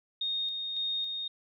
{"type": "tone with tremolo", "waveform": "sine", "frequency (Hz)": 3700, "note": "A#7", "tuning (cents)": -14, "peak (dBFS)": -29, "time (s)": [0.21, 1.28], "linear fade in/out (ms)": 5, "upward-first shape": "square", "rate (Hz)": 1.8, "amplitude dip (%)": 35, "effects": []}